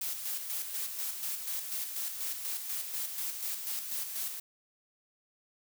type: noise with tremolo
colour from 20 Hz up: blue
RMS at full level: -35 dBFS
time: 0.01-4.4 s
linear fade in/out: 5 ms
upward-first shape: square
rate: 4.1 Hz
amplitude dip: 45%
effects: none